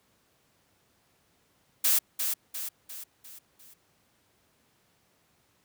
blue noise with echo, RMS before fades -23 dBFS, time 1.84-1.99 s, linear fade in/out 10 ms, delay 350 ms, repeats 5, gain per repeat -6 dB, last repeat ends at 3.74 s, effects pink hiss -68 dBFS RMS until 5.64 s + high-pass 80 Hz 12 dB/octave

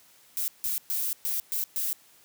violet noise bursts at uneven times, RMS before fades -29 dBFS, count 6, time 0.37-0.48 / 0.64-0.78 / 0.9-1.13 / 1.25-1.4 / 1.52-1.64 / 1.76-1.93 s, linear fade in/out 0 ms, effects white hiss -58 dBFS RMS until 2.24 s + high-pass 80 Hz 12 dB/octave

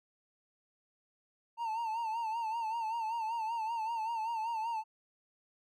triangle tone with vibrato, 903 Hz, A5, 45 cents sharp, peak -31 dBFS, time 1.57-4.84 s, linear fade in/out 50 ms, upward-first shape sine, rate 5.2 Hz, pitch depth 72 cents each way, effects none

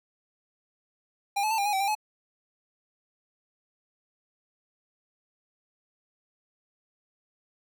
square tone with pitch steps, 803 / 860 / 890 / 802 / 829 / 770 / 794 / 853 Hz, G5 / A5 / A5 / G5 / G#5 / G5 / G5 / G#5, +41 / -40 / +20 / +39 / -3 / -31 / +22 / +46 cents, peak -25 dBFS, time 1.36-1.952 s, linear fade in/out 10 ms, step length 74 ms, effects none

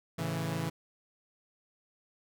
sawtooth chord, A major, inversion none, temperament equal, 110 / 138.59 / 164.81 Hz, A2 / C#3 / E3, 0 / 0 / 0 cents, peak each -35 / -33 / -30 dBFS, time 0.18-0.7 s, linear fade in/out 10 ms, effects none

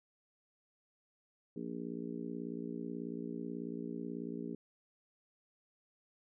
harmonic tone, 58.27 Hz, A#1, in tune, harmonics 3 / 4 / 5 / 6 / 7 / 8, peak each -46 / -43 / -44 / -54 / -46 / -54 dBFS, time 1.56-4.55 s, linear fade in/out 5 ms, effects none

